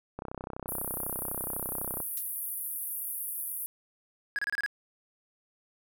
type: click train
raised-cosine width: 1 ms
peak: -23 dBFS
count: 59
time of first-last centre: 0.19-2.002 s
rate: 32 Hz
type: band-pass noise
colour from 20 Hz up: pink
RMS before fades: -36 dBFS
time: 0.68-3.66 s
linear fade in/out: 0 ms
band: 10000 to 16000 Hz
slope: 96 dB/octave
type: noise with exponential decay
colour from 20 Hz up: violet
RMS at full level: -32 dBFS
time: 2.17-2.27 s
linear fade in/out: 1 ms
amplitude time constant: 21 ms
type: tone bursts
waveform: triangle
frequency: 1661.2 Hz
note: G#6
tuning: in tune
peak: -26 dBFS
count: 6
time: 4.36-4.662 s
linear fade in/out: 0 ms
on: 27 ms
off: 28 ms
effects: none